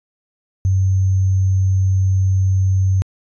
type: tone with sample-and-hold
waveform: sine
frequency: 95.1 Hz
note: F#2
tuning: 48 cents sharp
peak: -12 dBFS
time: 0.65-3.02 s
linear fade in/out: 0 ms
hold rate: 6300 Hz
effects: resampled to 22050 Hz